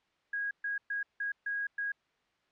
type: tone bursts at uneven times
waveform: sine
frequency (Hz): 1644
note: G#6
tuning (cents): -18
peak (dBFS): -31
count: 6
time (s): 0.33-0.51 / 0.64-0.78 / 0.9-1.03 / 1.2-1.32 / 1.46-1.67 / 1.78-1.92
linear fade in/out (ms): 5
effects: white hiss -73 dBFS RMS until 2.51 s + low-pass 3000 Hz 12 dB/octave